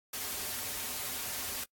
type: noise with comb filter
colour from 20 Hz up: white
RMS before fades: -37 dBFS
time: 0.13-1.64 s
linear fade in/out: 5 ms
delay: 6 ms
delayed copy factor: -0.7
effects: noise-tail reverb RT60 0.1 s tail -24 dB re dry + AAC 64 kbps